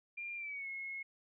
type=tone with pitch glide; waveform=sine; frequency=2395 to 2171 Hz; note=D7 to C#7; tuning=+33 to -37 cents; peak=-40 dBFS; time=0.17-1.03 s; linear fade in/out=10 ms; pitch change=-170 cents; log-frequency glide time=0.36-0.68 s; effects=none